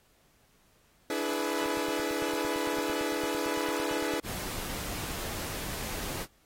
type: chord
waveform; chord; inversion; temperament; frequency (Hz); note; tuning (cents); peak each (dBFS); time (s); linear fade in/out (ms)
sawtooth; E dominant seventh; third; equal with one note detuned; 293.7 / 329.6 / 422.1 / 493.9; D4 / E4 / G#4 / B4; 0 / 0 / +28 / 0; -31; 1.1-4.2; 2
type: click train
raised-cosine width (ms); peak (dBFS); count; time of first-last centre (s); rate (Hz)
3; -33; 31; 1.66-5.038; 8.88
type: noise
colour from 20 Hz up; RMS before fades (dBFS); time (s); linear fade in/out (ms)
pink; -37; 4.23-6.27; 50
effects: pink hiss -66 dBFS RMS until 6.45 s + AAC 48 kbps